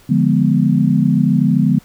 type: chord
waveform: sine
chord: D diminished seventh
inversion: none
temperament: equal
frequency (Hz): 146.83 / 174.61 / 207.7 / 246.9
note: D3 / F3 / Ab3 / Cb4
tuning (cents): 0 / 0 / 0 / 0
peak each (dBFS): -16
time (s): 0.09-1.79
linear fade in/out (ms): 10
effects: pink hiss -48 dBFS RMS until 1.84 s